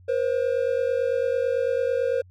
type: tone pair together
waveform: triangle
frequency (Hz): 479.7 / 528.7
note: A#4 / C5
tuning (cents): +50 / +18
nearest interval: major second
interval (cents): 168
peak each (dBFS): -22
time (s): 0.08-2.22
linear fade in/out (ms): 10
effects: added 91 Hz sine -48 dBFS peak until 2.3 s